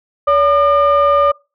sine tone pair together, 570 / 1208.7 Hz, C#5 / D6, +48 / +49 cents, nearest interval octave + minor second, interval 1301 cents, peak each -10 dBFS, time 0.27-1.32 s, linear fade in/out 10 ms, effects noise-tail reverb RT60 0.3 s tail -26 dB re dry + tanh soft clip ceiling -5 dBFS

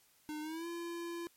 square tone with pitch glide, 303.9 to 341.1 Hz, D#4 to F4, -41 to -41 cents, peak -40 dBFS, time 0.29-1.27 s, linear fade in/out 0 ms, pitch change +200 cents, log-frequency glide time 0.41-0.67 s, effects white hiss -68 dBFS RMS until 1.36 s + MP3 64 kbps

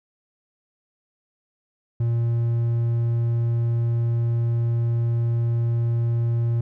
triangle tone, 117.1 Hz, A#2, 8 cents sharp, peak -17 dBFS, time 2-6.61 s, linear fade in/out 5 ms, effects none

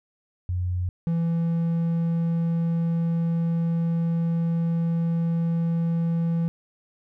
sine / triangle tone pair in turn, 90 / 167.08 Hz, F#2 / E3, -47 / +24 cents, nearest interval major seventh, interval 1071 cents, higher second, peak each -23 / -19 dBFS, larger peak second, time 0.49-0.89 / 1.07-6.48 s, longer second, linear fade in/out 0 ms, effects none

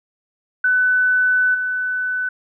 sine tone with level steps, 1500 Hz, F#6, 23 cents sharp, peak -13 / -19 dBFS, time 0.64-2.29 s, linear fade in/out 5 ms, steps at 1.54 s, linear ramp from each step 10 ms, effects none

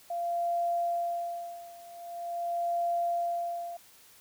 sine tone with tremolo, 690 Hz, F5, 21 cents flat, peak -26 dBFS, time 0.1-3.77 s, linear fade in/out 5 ms, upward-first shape sine, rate 0.44 Hz, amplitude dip 90%, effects white hiss -57 dBFS RMS until 4.2 s

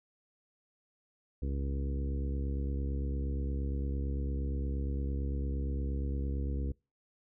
harmonic tone with a mistuned harmonic, 68.7 Hz, C#2, 15 cents flat, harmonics 1 / 2 / 3 / 4 / 5 / 6 / 7, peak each -32 / -41 / -44 / -43 / -48 / -50 / -49 dBFS, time 1.42-6.72 s, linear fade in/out 5 ms, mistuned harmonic 1, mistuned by -21 cents, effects noise-tail reverb RT60 0.3 s tail -26 dB re dry

